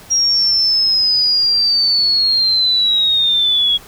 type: linear sweep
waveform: sine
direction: down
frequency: 5650 to 3317 Hz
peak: -11 dBFS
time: 0.1-3.78 s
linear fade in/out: 20 ms
effects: pink hiss -40 dBFS RMS until 3.87 s